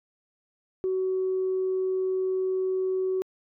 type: tone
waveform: sine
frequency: 375.3 Hz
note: F#4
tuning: 25 cents sharp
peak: -23 dBFS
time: 0.84-3.22 s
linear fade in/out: 0 ms
effects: tanh soft clip ceiling -19 dBFS